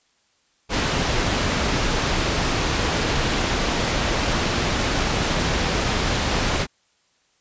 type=low-pass noise; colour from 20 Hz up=pink; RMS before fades=-22 dBFS; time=0.69-6.67 s; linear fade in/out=50 ms; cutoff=6000 Hz; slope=12 dB/octave; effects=white hiss -64 dBFS RMS until 7.4 s + resampled to 16000 Hz